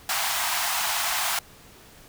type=high-pass noise; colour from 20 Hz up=pink; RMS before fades=-26 dBFS; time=0.09-1.39 s; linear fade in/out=2 ms; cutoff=670 Hz; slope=96 dB/octave; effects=pink hiss -50 dBFS RMS until 2.08 s